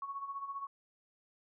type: tone with tremolo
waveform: sine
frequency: 1109 Hz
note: C#6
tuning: in tune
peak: -36 dBFS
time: 0.02-0.67 s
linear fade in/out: 2 ms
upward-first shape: sine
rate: 15 Hz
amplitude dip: 65%
effects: none